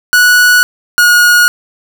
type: tone pair in turn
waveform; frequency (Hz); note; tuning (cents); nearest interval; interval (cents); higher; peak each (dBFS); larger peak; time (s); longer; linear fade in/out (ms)
45% pulse; 1470 / 1443.1; F#6 / F#6; -12 / -44; unison; 32; first; -4; neither; 0.13-0.63 / 0.98-1.48; neither; 0
effects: none